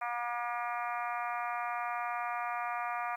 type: harmonic tone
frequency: 239.4 Hz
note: A#3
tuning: 46 cents sharp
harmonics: 3 / 4 / 5 / 6 / 7 / 8 / 9 / 10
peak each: -37 / -40 / -38 / -44 / -47 / -47 / -48 / -46 dBFS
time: 0.01-3.16 s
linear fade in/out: 10 ms
effects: 11-bit